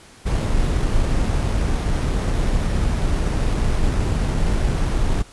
brown noise with sample-and-hold, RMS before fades -19 dBFS, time 0.25-5.23 s, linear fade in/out 20 ms, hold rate 7350 Hz, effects pink hiss -46 dBFS RMS until 5.32 s + resampled to 24000 Hz

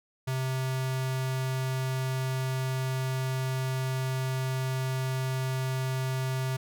square tone with notch filter, 130.81 Hz, C3, in tune, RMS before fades -30 dBFS, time 0.27-6.57 s, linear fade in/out 10 ms, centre 270 Hz, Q 0.86, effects none

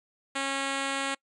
5% pulse tone, 273.5 Hz, C#4, 23 cents flat, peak -17 dBFS, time 0.35-1.15 s, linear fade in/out 10 ms, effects noise-tail reverb RT60 0.1 s tail -26 dB re dry + resampled to 24000 Hz

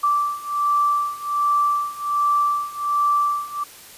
sine beating tone pair, 1167 / 1168.3 Hz, D6 / D6, -11 / -9 cents, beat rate 1.3 Hz, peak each -22 / -20 dBFS, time 0.03-3.64 s, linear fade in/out 10 ms, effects white hiss -43 dBFS RMS until 3.97 s + resampled to 32000 Hz

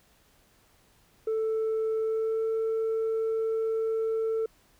sine tone with pitch glide, 441.5 to 445.9 Hz, A4 to A4, +6 to +23 cents, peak -23 dBFS, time 1.27-4.46 s, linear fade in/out 5 ms, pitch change +17 cents, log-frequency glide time 2-2.46 s, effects tanh soft clip ceiling -24 dBFS + pink hiss -63 dBFS RMS until 4.79 s

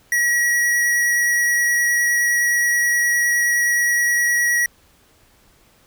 square tone with vibrato, 1916 Hz, A#6, 47 cents sharp, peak -16 dBFS, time 0.12-4.66 s, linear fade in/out 2 ms, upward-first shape triangle, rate 9.6 Hz, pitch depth 12 cents each way, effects pink hiss -55 dBFS RMS until 5.86 s

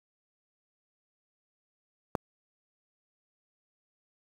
click, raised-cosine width 1 ms, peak -13 dBFS, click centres 2.152 s, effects high-pass 80 Hz 12 dB/octave + 7-bit

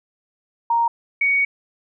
sine tone pair in turn, 932.3 / 2239 Hz, A#5 / C#7, 0 / +17 cents, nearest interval octave + minor third, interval 1517 cents, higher second, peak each -15 dBFS, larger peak neither, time 0.7-0.88 / 1.21-1.45 s, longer second, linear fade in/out 5 ms, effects none

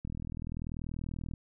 click train, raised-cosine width 5 ms, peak -26 dBFS, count 53, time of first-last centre 0.05-1.337 s, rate 40.4 Hz, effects none

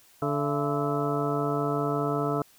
harmonic tone with a mistuned harmonic, 145.2 Hz, D3, 19 cents flat, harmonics 1 / 2 / 3 / 4 / 5 / 6 / 7 / 8 / 9, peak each -31 / -31 / -30 / -39 / -32 / -43 / -38 / -41 / -33 dBFS, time 0.22-2.42 s, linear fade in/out 2 ms, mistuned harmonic 5, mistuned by -110 cents, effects white hiss -58 dBFS RMS until 2.58 s

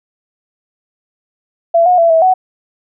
sine tone with pitch steps, 673 / 723 / 671 / 650 / 745 Hz, E5 / F#5 / E5 / E5 / F#5, +36 / -40 / +31 / -24 / +12 cents, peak -6 dBFS, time 1.74-2.34 s, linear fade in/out 10 ms, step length 120 ms, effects none

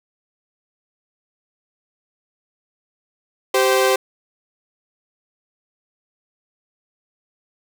sawtooth tone pair together, 388 / 520 Hz, G4 / C5, -18 / -11 cents, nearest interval perfect fourth, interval 507 cents, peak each -13 dBFS, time 3.54-3.96 s, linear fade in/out 5 ms, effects none

